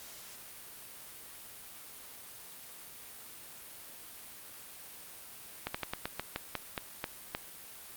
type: slowing click train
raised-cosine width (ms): 0.3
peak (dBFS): -17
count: 11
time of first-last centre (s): 5.67-7.349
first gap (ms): 75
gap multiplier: 1.17
effects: white hiss -49 dBFS RMS until 7.96 s + Opus 48 kbps